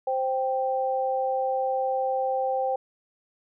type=tone pair together; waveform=sine; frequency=523.3 / 784 Hz; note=C5 / G5; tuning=0 / 0 cents; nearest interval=perfect fifth; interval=700 cents; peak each=-26 dBFS; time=0.07-2.76 s; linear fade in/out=5 ms; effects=none